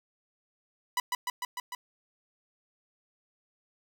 sawtooth tone with echo, 987.8 Hz, B5, in tune, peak -22 dBFS, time 0.97-1 s, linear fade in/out 2 ms, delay 150 ms, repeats 5, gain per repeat -2 dB, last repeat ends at 1.75 s, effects none

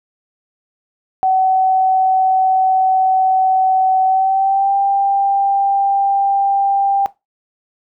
sine tone with pitch glide, 756 to 791.8 Hz, F#5 to G5, +37 to +17 cents, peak -11 dBFS, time 1.23-7.06 s, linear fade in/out 0 ms, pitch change +80 cents, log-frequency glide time 4.05-4.75 s, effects noise-tail reverb RT60 0.2 s tail -17 dB re dry

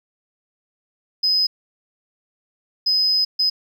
sine tone bursts at uneven times, 5040 Hz, D#8, 21 cents sharp, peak -14 dBFS, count 3, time 1.23-1.47 / 2.86-3.25 / 3.39-3.5 s, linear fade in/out 10 ms, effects tanh soft clip ceiling -11 dBFS + 9-bit

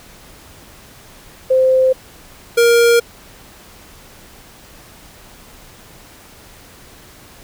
sine / square tone pair in turn, 520 / 469.8 Hz, C5 / A#4, -11 / +13 cents, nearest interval major second, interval 176 cents, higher first, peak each -9 dBFS, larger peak neither, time 1.5-1.93 / 2.57-3 s, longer neither, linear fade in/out 10 ms, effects pink hiss -42 dBFS RMS until 7.43 s

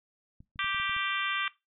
clicks, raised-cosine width 5 ms, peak -38 dBFS, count 7, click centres 0.405 / 0.559 / 0.644 / 0.746 / 0.799 / 0.895 / 0.965 s
harmonic tone, 392 Hz, G4, in tune, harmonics 3 / 4 / 5 / 6 / 7 / 8 / 9, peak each -34 / -35 / -36 / -37 / -37 / -38 / -39 dBFS, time 0.59-1.48 s, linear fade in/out 2 ms
effects noise-tail reverb RT60 0.2 s tail -18 dB re dry

